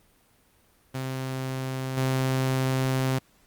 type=tone with level steps; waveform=sawtooth; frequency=131.3 Hz; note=C3; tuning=6 cents sharp; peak=-25 / -19 dBFS; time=0.94-3.19 s; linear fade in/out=10 ms; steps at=1.97 s; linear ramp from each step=5 ms; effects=pink hiss -62 dBFS RMS until 3.46 s + Opus 32 kbps